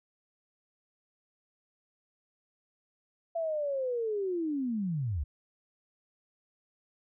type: linear sweep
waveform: sine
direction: down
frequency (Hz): 676 to 63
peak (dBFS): -29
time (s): 3.35-5.24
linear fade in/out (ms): 10
effects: none